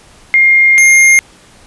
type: tone pair in turn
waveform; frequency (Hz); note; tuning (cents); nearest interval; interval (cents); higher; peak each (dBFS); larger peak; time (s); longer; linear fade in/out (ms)
sine / square; 2123 / 2123; C7 / C7; +25 / +25; unison; 0; neither; -4; neither; 0.34-0.78 / 0.78-1.19; first; 0
effects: pink hiss -42 dBFS RMS until 1.66 s + resampled to 24000 Hz